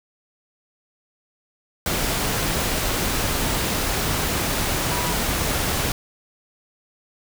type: tone in noise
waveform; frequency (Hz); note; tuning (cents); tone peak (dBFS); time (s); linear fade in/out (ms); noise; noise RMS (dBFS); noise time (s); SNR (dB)
sine; 973; B5; -26; -29; 4.91-5.13; 2; pink; -23; 1.86-5.92; -9
effects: none